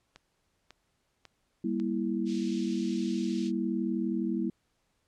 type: click train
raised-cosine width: 0.2 ms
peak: -31 dBFS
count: 4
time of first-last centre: 0.16-1.799 s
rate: 1.83 Hz
type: chord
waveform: sine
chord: E diminished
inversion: first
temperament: just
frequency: 197.78 / 237.3 / 329.6 Hz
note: G3 / Bb3 / E4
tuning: +16 / +31 / 0 cents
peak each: -32 dBFS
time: 1.64-4.5 s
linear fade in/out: 5 ms
type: band-pass noise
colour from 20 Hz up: pink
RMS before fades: -49 dBFS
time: 2.25-3.52 s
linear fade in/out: 50 ms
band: 2700 to 6600 Hz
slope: 24 dB/octave
effects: pink hiss -75 dBFS RMS until 5.07 s + low-pass 10000 Hz 12 dB/octave